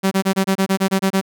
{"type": "tone bursts", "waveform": "sawtooth", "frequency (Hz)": 192.4, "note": "G3", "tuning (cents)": -32, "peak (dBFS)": -10, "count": 11, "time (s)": [0.03, 1.214], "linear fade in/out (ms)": 20, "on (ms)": 84, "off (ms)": 26, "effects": []}